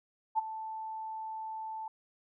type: tone with ADSR envelope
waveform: sine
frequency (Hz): 880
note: A5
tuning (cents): 0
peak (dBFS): -23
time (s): 0.35-1.88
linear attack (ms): 34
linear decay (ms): 17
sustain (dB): -14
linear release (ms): 3
effects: none